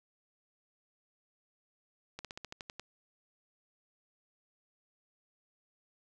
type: slowing click train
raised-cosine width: 0.2 ms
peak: -25 dBFS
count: 9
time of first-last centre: 2.19-2.796 s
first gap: 57 ms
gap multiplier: 1.08
effects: none